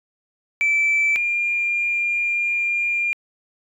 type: tone pair in turn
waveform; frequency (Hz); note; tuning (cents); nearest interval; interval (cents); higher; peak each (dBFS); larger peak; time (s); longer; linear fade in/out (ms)
sine; 2323 / 2401; D7 / D7; -20 / +38; minor second; 58; second; -14 / -18; first; 0.61-1.16 / 1.16-3.13; second; 0
effects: tanh soft clip ceiling -13 dBFS

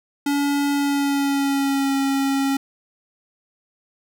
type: tone with pitch glide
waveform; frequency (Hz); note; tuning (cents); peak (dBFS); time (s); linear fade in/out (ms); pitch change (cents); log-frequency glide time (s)
square; 284.6 to 273.5; C#4 to C#4; +46 to -23; -19; 0.26-2.57; 5; -69; 0.71-1.96
effects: none

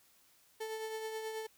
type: tone with tremolo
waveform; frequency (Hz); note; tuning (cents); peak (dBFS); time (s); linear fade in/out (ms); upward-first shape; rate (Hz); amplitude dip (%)
35% pulse; 440; A4; 0; -35; 0.6-1.47; 10; triangle; 9.3; 45
effects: white hiss -67 dBFS RMS until 1.57 s

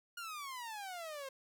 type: exponential sweep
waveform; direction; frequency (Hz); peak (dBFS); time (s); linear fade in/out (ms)
sawtooth; down; 1438 to 526; -39; 0.17-1.29; 5
effects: none

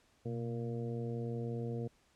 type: harmonic tone with a mistuned harmonic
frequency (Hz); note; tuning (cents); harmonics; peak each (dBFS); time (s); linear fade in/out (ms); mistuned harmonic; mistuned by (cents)
116.54; A#2; 0; 1 / 2 / 3 / 4 / 5 / 6; -38 / -42 / -47 / -42 / -55 / -54; 0.25-1.88; 10; 1; +83
effects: pink hiss -70 dBFS RMS until 2.15 s + low-pass 9000 Hz 12 dB/octave

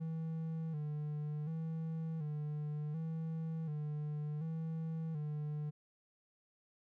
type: tone with vibrato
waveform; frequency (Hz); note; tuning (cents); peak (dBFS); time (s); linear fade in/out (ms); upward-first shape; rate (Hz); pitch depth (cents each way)
triangle; 155.56; D#3; 0; -35; 0-5.71; 20; square; 0.68; 66
effects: none

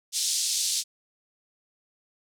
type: band-pass noise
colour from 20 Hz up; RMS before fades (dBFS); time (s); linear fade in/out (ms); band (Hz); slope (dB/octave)
pink; -27; 0.12-0.84; 50; 4100 to 9400; 24
effects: none

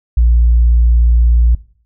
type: tone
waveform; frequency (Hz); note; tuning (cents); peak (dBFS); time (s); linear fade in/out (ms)
sine; 58.4; A#1; +4; -5; 0.17-1.55; 5
effects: noise-tail reverb RT60 0.5 s tail -20 dB re dry + tanh soft clip ceiling -3 dBFS

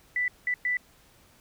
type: tone bursts at uneven times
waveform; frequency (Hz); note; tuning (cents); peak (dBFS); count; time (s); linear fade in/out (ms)
sine; 1981; B6; +5; -24; 3; 0.16-0.28 / 0.47-0.54 / 0.65-0.77; 2
effects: pink hiss -59 dBFS RMS until 1.4 s

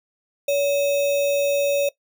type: tone with sample-and-hold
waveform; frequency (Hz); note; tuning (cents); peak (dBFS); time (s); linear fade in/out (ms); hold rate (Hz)
sine; 567; C#5; +39; -17; 0.48-1.89; 5; 3150
effects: noise-tail reverb RT60 0.1 s tail -19 dB re dry

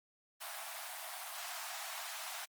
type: high-pass noise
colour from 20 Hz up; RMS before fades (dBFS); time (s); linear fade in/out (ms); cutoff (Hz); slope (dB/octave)
pink; -44; 0.4-2.46; 20; 640; 96
effects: Opus 32 kbps

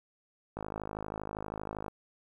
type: click train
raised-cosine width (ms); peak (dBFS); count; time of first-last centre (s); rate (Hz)
1; -23; 70; 0.57-1.882; 52.6
effects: 10-bit

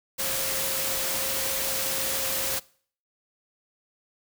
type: tone in noise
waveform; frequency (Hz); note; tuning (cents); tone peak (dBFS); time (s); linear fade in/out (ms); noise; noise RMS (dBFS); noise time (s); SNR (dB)
sine; 535; C5; +38; -37; 0.18-2.6; 20; white; -28; 0.18-2.6; -12
effects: noise-tail reverb RT60 0.5 s tail -22 dB re dry

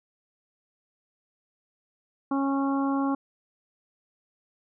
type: harmonic tone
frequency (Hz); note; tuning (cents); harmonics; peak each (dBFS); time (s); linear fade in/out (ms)
274.8; C#4; -15; 1 / 2 / 3 / 4 / 5; -24 / -36 / -33 / -33 / -40; 2.31-3.15; 5
effects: none

